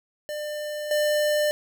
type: tone with level steps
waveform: square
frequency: 598 Hz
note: D5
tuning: 31 cents sharp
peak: -30 / -21 dBFS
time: 0.29-1.51 s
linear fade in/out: 0 ms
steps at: 0.91 s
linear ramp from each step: 2 ms
effects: none